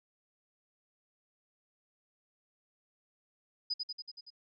sine tone with echo, 4978 Hz, D#8, in tune, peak -30 dBFS, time 3.7-3.74 s, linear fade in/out 10 ms, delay 94 ms, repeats 6, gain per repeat -3 dB, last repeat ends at 4.304 s, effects none

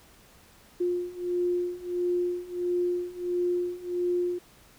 sine beating tone pair, 353.6 / 355.1 Hz, F4 / F4, +22 / +29 cents, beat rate 1.5 Hz, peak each -30 / -28 dBFS, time 0.8-4.39 s, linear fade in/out 10 ms, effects pink hiss -56 dBFS RMS until 4.78 s

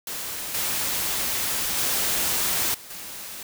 white noise with level steps, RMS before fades -32 / -26 / -24 / -43 / -37 dBFS, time 0.07-3.43 s, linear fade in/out 2 ms, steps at 0.54 / 1.77 / 2.74 / 2.9 s, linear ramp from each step 5 ms, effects none

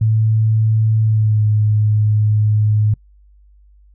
sine tone with pitch glide, 110 to 106.44 Hz, A2 to G#2, 0 to +43 cents, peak -11 dBFS, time 0.01-2.94 s, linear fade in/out 5 ms, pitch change -57 cents, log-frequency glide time 1.02-1.44 s, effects noise-tail reverb RT60 0.1 s tail -26 dB re dry + added 50 Hz sine -45 dBFS peak until 3.94 s

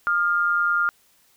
sine tone pair together, 1230.3 / 1400 Hz, D#6 / F6, -20 / +4 cents, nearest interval major second, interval 224 cents, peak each -25 / -19 dBFS, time 0.07-0.89 s, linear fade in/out 0 ms, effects white hiss -60 dBFS RMS until 1.36 s

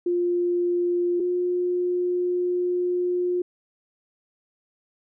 sine tone pair in turn, 351.2 / 357.1 Hz, F4 / F4, +10 / +39 cents, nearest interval unison, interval 29 cents, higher second, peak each -20 / -21 dBFS, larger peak first, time 0.06-1.2 / 1.2-3.42 s, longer second, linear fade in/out 5 ms, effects none

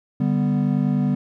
triangle chord, G major, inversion second, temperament equal, 146.83 / 196 / 246.9 Hz, D3 / G3 / B3, 0 / 0 / 0 cents, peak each -20 dBFS, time 0.2-1.15 s, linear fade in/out 5 ms, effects none

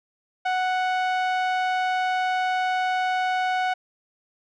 sawtooth tone with low-pass filter, 740 Hz, F#5, in tune, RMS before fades -24 dBFS, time 0.45-3.74 s, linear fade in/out 10 ms, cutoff 2800 Hz, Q 0.63, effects none

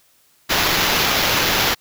white noise with sample-and-hold, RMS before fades -18 dBFS, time 0.49-1.75 s, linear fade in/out 20 ms, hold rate 8820 Hz, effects white hiss -57 dBFS RMS until 1.8 s

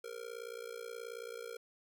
square tone with amplitude modulation, 466.2 Hz, A#4, in tune, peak -40 dBFS, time 0.04-1.57 s, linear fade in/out 5 ms, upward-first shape sine, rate 58.6 Hz, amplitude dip 90%, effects none

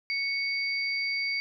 sine tone pair together, 2217 / 4668 Hz, C#7 / D8, 0 / -11 cents, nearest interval octave + minor second, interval 1289 cents, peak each -28 / -33 dBFS, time 0.1-1.4 s, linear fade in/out 0 ms, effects none

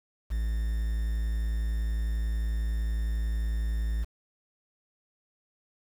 triangle tone with quantisation, 55.5 Hz, A1, 16 cents sharp, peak -24 dBFS, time 0.3-4.05 s, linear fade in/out 20 ms, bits 8, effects none

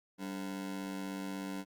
40% pulse ring-modulated tone, 240 Hz, B3, 49 cents flat, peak -34 dBFS, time 0.18-1.65 s, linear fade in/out 50 ms, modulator 48.2 Hz, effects Opus 48 kbps

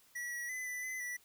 square tone with pitch steps, 1937 / 1926 / 2015 / 1988 / 2024 / 1960 Hz, B6 / B6 / B6 / B6 / B6 / B6, -34 / -44 / +34 / +11 / +42 / -14 cents, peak -39 dBFS, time 0.15-1.17 s, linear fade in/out 10 ms, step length 170 ms, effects white hiss -66 dBFS RMS until 1.24 s

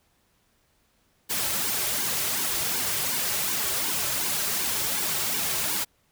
white noise with flanger, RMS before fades -27 dBFS, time 1.29-5.85 s, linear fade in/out 20 ms, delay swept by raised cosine 1.5 to 4.2 ms, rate 2.7 Hz, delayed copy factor -0.7, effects pink hiss -67 dBFS RMS until 6.11 s

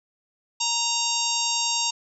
harmonic tone, 930 Hz, A#5, 4 cents flat, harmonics 1 / 3 / 4 / 5 / 6 / 7 / 8, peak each -30 / -30 / -30 / -30 / -30 / -30 / -30 dBFS, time 0.6-1.91 s, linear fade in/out 10 ms, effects none

